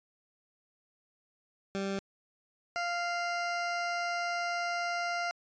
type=tone pair in turn; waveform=20% pulse; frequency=195.9 / 695.9 Hz; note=G3 / F5; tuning=-1 / -6 cents; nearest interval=octave + minor seventh; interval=2195 cents; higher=second; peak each=-27 / -26 dBFS; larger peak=second; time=1.75-1.99 / 2.76-5.31 s; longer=second; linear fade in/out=0 ms; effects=resampled to 16000 Hz